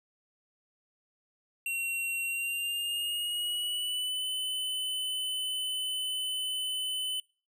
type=tone with pitch glide; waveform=square; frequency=2738 to 3021 Hz; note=F7 to F#7; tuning=-35 to +35 cents; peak=-31 dBFS; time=1.66-7.2 s; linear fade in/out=2 ms; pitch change=+170 cents; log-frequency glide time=2.25-4.26 s; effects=noise-tail reverb RT60 0.4 s tail -26 dB re dry